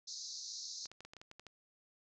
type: band-pass noise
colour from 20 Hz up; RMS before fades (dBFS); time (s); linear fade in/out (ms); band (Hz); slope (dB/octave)
white; -46; 0.07-0.87; 10; 4000 to 6600; 96
type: clicks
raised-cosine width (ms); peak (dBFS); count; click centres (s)
0.2; -34; 10; 0.857 / 0.916 / 1.006 / 1.05 / 1.135 / 1.167 / 1.215 / 1.314 / 1.396 / 1.467
effects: none